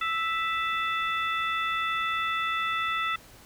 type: harmonic tone with a mistuned harmonic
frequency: 659.3 Hz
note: E5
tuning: in tune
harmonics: 2 / 3 / 4 / 5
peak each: -28 / -32 / -34 / -36 dBFS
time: 0.01-3.16 s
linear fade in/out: 5 ms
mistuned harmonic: 5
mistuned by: +97 cents
effects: pink hiss -52 dBFS RMS until 3.45 s